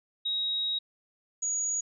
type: tone pair in turn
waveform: sine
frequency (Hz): 3799 / 6769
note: A#7 / G#8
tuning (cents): +32 / +32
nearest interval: minor seventh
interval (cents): 1000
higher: second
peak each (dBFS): -27 / -27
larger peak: neither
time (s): 0.25-0.79 / 1.42-1.81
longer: first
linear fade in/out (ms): 10
effects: none